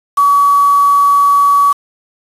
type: tone with quantisation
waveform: sine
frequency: 1136 Hz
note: C#6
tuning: 42 cents sharp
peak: -6 dBFS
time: 0.17-1.73 s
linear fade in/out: 10 ms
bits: 4
effects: resampled to 32000 Hz